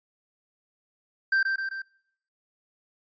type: tone with echo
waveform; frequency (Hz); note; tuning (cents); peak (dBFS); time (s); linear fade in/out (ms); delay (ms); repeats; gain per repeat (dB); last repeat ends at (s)
triangle; 1568; G6; 0; -18; 1.32-1.43; 5; 130; 3; -4; 1.82
effects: noise-tail reverb RT60 0.7 s tail -26 dB re dry + resampled to 16000 Hz